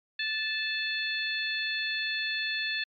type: harmonic tone with a mistuned harmonic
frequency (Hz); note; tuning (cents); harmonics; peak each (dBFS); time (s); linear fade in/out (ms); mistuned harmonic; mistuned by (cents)
875; A5; -10; 2 / 3 / 4 / 5; -32 / -34 / -35 / -36; 0.19-2.84; 5; 5; -23
effects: MP3 96 kbps